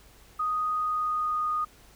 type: tone with pitch glide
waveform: sine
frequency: 1244.5 to 1233.1 Hz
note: D#6 to D#6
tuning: 0 to -16 cents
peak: -25 dBFS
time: 0.39-1.65 s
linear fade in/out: 10 ms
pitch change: -16 cents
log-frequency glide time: 0.71-1.5 s
effects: added 50 Hz sine -57 dBFS peak until 1.95 s + pink hiss -56 dBFS RMS until 1.95 s